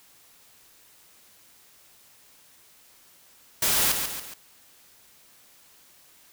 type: noise with echo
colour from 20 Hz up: white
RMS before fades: -23 dBFS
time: 3.62-3.92 s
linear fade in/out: 5 ms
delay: 140 ms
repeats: 3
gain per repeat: -6 dB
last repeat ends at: 4.34 s
effects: white hiss -56 dBFS RMS until 6.32 s